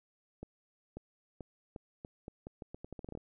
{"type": "accelerating click train", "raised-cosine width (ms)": 2, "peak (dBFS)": -30, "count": 17, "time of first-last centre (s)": [0.43, 3.175], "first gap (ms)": 540, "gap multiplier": 0.81, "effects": []}